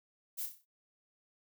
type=noise with echo; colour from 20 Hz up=violet; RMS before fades=-39 dBFS; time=0.37-0.47 s; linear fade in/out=20 ms; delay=31 ms; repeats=6; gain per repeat=-6 dB; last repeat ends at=0.656 s; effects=noise-tail reverb RT60 0.1 s tail -19 dB re dry